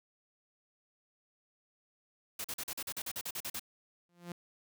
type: noise bursts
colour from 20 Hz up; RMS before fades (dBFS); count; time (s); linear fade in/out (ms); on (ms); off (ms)
white; -39; 13; 2.39-3.596; 5; 54; 42
type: tone with exponential growth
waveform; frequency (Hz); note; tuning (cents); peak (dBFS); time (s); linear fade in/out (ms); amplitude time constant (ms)
sawtooth; 174.1; F3; -5; -34; 4.09-4.32; 2; 50
effects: none